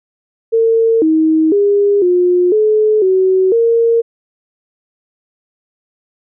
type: tone with pitch steps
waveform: sine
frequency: 453.7 / 316.7 / 405.6 / 357.4 / 429.2 / 376.1 / 462 Hz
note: A#4 / D#4 / G#4 / F4 / A4 / F#4 / A#4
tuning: -47 / +31 / -41 / +40 / -43 / +28 / -16 cents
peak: -8 dBFS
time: 0.52-4.02 s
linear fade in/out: 20 ms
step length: 500 ms
effects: none